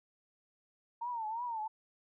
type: tone with vibrato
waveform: sine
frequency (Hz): 917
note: A#5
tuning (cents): -29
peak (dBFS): -35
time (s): 1.01-1.68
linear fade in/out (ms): 10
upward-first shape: triangle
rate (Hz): 2.9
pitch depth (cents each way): 140
effects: none